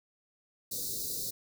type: band-stop noise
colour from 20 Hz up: white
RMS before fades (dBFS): -36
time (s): 0.71-1.31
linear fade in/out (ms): 10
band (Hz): 550 to 3800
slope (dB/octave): 96
effects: none